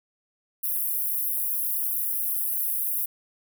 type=high-pass noise; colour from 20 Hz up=pink; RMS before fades=-27 dBFS; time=0.63-3.06 s; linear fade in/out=10 ms; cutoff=11000 Hz; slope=48 dB/octave; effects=none